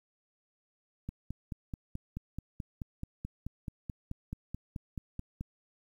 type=click train; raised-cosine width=5 ms; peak=-25 dBFS; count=21; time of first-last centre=1.09-5.41 s; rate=4.63 Hz; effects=10-bit